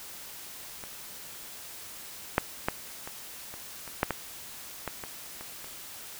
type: clicks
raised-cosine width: 0.5 ms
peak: -25 / -6 / -10 / -23 / -26 / -27 / -8 / -13 / -17 / -22 / -26 / -29 dBFS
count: 12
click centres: 0.838 / 2.381 / 2.685 / 3.075 / 3.54 / 3.877 / 4.031 / 4.107 / 4.877 / 5.038 / 5.41 / 5.644 s
effects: white hiss -44 dBFS RMS until 6.19 s